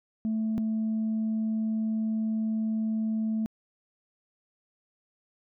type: tone pair in turn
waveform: sine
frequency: 220 / 220 Hz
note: A3 / A3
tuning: 0 / 0 cents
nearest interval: unison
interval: 0 cents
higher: neither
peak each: -24 dBFS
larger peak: neither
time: 0.25-0.58 / 0.58-3.46 s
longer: second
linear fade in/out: 0 ms
effects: tanh soft clip ceiling -23 dBFS